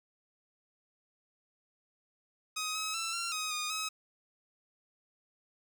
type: tone with pitch steps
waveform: 10% pulse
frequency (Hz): 1259 / 1279 / 1335 / 1371 / 1259 / 1227 / 1277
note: D#6 / D#6 / E6 / F6 / D#6 / D#6 / D#6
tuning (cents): +20 / +47 / +22 / -32 / +20 / -25 / +45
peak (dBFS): -25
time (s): 2.56-3.89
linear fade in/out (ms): 10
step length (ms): 190
effects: none